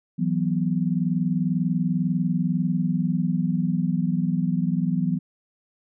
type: chord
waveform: sine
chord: E suspended second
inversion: none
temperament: equal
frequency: 164.81 / 185 / 246.9 Hz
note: E3 / F#3 / B3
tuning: 0 / 0 / 0 cents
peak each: -24 / -24 / -27 dBFS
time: 0.18-5.19 s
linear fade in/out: 20 ms
effects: none